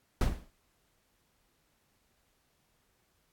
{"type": "noise with exponential decay", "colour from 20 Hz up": "brown", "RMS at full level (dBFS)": -21, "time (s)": [0.21, 0.5], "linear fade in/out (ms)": 2, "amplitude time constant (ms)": 61, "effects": ["pink hiss -73 dBFS RMS until 3.32 s", "AAC 64 kbps"]}